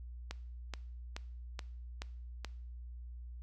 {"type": "click train", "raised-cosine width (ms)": 0.2, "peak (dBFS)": -23, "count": 6, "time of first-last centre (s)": [0.31, 2.447], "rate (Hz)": 2.34, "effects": ["noise-tail reverb RT60 0.6 s tail -20 dB re dry", "added 60 Hz sine -44 dBFS peak until 3.42 s"]}